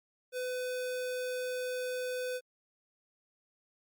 square tone, 503 Hz, B4, 32 cents sharp, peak -34 dBFS, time 0.32-2.41 s, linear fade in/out 50 ms, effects MP3 96 kbps

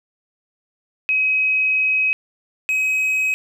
sine / triangle tone pair in turn, 2539 / 2539 Hz, D#7 / D#7, +34 / +34 cents, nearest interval unison, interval 0 cents, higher neither, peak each -15 dBFS, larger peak neither, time 1.09-2.13 / 2.69-3.34 s, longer first, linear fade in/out 0 ms, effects none

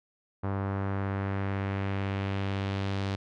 sawtooth tone with low-pass filter sweep, 98 Hz, G2, in tune, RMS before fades -31 dBFS, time 0.43-3.16 s, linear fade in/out 10 ms, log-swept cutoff 1200 to 4300 Hz, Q 1.4, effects none

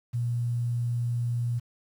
sine tone with quantisation, 119.5 Hz, A#2, 43 cents sharp, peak -25 dBFS, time 0.13-1.6 s, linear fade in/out 20 ms, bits 9, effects none

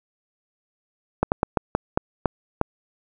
slowing click train, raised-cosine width 1 ms, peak -4 dBFS, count 8, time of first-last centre 1.23-2.614 s, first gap 89 ms, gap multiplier 1.26, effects none

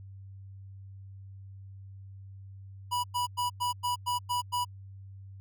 square tone bursts, 979 Hz, B5, 15 cents flat, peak -28 dBFS, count 8, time 2.91-4.65 s, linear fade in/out 20 ms, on 130 ms, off 100 ms, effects added 97 Hz sine -44 dBFS peak until 5.4 s

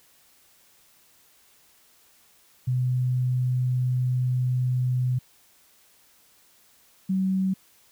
sine tone pair in turn, 126.2 / 189.63 Hz, B2 / F#3, +38 / +43 cents, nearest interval perfect fifth, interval 705 cents, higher second, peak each -21 dBFS, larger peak neither, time 2.67-5.19 / 7.09-7.54 s, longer first, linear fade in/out 10 ms, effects white hiss -59 dBFS RMS until 7.91 s

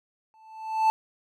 triangle tone with exponential growth, 880 Hz, A5, in tune, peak -14 dBFS, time 0.34-0.9 s, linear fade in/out 0 ms, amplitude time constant 120 ms, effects none

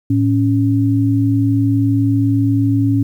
sine tone pair together, 110.06 / 277.9 Hz, A2 / C#4, +1 / +4 cents, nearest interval octave + major third, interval 1603 cents, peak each -14 dBFS, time 0.1-3.03 s, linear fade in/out 5 ms, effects 8-bit

